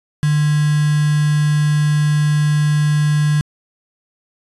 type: tone with quantisation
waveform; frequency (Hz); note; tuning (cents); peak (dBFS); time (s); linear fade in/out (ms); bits
sine; 150; D3; +37; -12; 0.23-3.41; 0; 4
effects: resampled to 24000 Hz